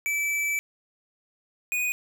square tone pair in turn, 2312 / 2476 Hz, D7 / D#7, -28 / -9 cents, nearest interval minor second, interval 119 cents, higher second, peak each -25 dBFS, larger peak neither, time 0.06-0.59 / 1.72-1.92 s, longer first, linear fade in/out 0 ms, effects none

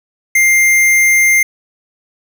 square tone, 2100 Hz, C7, 6 cents sharp, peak -8 dBFS, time 0.35-1.43 s, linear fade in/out 5 ms, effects none

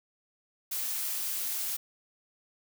blue noise, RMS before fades -33 dBFS, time 0.71-1.77 s, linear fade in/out 10 ms, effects none

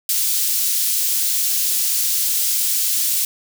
white high-pass noise, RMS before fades -19 dBFS, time 0.09-3.25 s, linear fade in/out 2 ms, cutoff 4300 Hz, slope 12 dB/octave, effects none

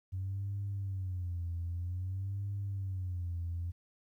sine tone with vibrato, 92.5 Hz, F#2, in tune, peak -33 dBFS, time 0.12-3.72 s, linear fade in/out 20 ms, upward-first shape sine, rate 0.52 Hz, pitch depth 140 cents each way, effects tanh soft clip ceiling -30 dBFS + 12-bit

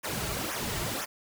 pink noise with flanger, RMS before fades -33 dBFS, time 0.03-1.06 s, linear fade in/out 20 ms, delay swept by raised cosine 0.23 to 4.13 ms, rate 2 Hz, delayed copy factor -0.95, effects none

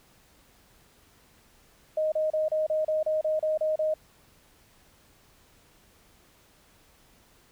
sine tone bursts, 622.3 Hz, D#5, in tune, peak -23 dBFS, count 11, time 1.97-3.94 s, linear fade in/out 5 ms, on 150 ms, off 32 ms, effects pink hiss -60 dBFS RMS until 7.51 s

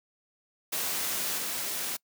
white noise with level steps, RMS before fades -31 / -33 dBFS, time 0.72-1.97 s, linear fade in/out 10 ms, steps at 1.38 s, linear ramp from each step 2 ms, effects noise-tail reverb RT60 0.1 s tail -25 dB re dry + high-pass 150 Hz 12 dB/octave

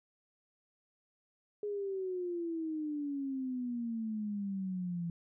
sine exponential sweep, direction down, 418.4 to 168.2 Hz, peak -34 dBFS, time 1.63-5.1 s, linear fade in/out 2 ms, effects none

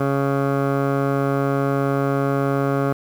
15% pulse tone with low-pass filter, 138.59 Hz, C#3, in tune, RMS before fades -20 dBFS, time 0-2.93 s, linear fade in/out 5 ms, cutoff 1100 Hz, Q 2, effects 7-bit

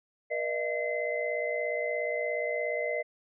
sine tone cluster, 478.7 / 609 / 666 / 2052 Hz, A#4 / D#5 / E5 / C7, +46 / -37 / +18 / -34 cents, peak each -34 / -32 / -38 / -34 dBFS, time 0.3-3.03 s, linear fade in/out 20 ms, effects none

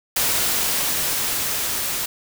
white noise with level ramp, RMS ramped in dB -20 to -25 dBFS, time 0.16-2.06 s, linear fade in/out 5 ms, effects none

